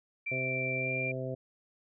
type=tone with pitch glide; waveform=sine; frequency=2349 to 2375 Hz; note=D7 to D7; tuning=0 to +19 cents; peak=-32 dBFS; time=0.26-1.12 s; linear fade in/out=10 ms; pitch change=+19 cents; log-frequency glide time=0.77-0.91 s
type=harmonic tone; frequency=130 Hz; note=C3; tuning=11 cents flat; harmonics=1 / 2 / 3 / 4 / 5; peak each=-37 / -42 / -41 / -39 / -41 dBFS; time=0.31-1.35 s; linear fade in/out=10 ms
effects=none